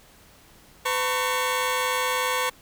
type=tone cluster; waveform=20% pulse; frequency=505 / 907 / 1110 Hz; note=B4 / A#5 / C#6; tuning=+39 / -48 / +2 cents; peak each=-22 / -24 / -22 dBFS; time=0.85-2.5 s; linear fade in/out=10 ms; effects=pink hiss -53 dBFS RMS until 2.61 s